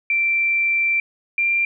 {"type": "tone pair in turn", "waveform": "sine", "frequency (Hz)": [2349, 2375], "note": ["D7", "D7"], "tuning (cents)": [0, 19], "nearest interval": "unison", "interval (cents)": 19, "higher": "second", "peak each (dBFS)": -16, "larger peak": "neither", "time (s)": [[0.1, 1], [1.38, 1.65]], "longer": "first", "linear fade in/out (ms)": 2, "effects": []}